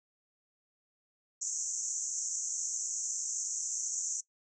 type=band-pass noise; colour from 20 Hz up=pink; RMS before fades=-36 dBFS; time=1.41-4.21 s; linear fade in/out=10 ms; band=6000 to 7500 Hz; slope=96 dB/octave; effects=noise-tail reverb RT60 0.1 s tail -20 dB re dry